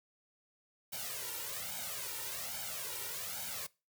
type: noise with flanger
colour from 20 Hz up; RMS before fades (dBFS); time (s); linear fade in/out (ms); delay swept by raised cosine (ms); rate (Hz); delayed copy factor
white; -41; 0.92-3.67; 10; 1.3 to 2.18; 1.2; +1
effects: noise-tail reverb RT60 0.3 s tail -23 dB re dry + high-pass 80 Hz 12 dB/octave